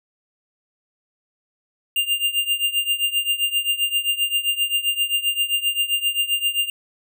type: tone with tremolo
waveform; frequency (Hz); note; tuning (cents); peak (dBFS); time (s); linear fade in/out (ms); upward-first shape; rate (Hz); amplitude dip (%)
square; 2800; F7; +4; -16; 1.96-6.7; 2; triangle; 7.6; 90
effects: none